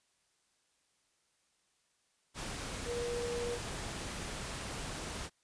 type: tone in noise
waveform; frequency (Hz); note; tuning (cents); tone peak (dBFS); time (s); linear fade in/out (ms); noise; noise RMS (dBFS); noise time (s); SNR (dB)
sine; 478.3; A#4; +44; -35; 2.85-3.59; 50; pink; -41; 2.34-5.3; +3
effects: white hiss -75 dBFS RMS until 5.43 s + resampled to 22050 Hz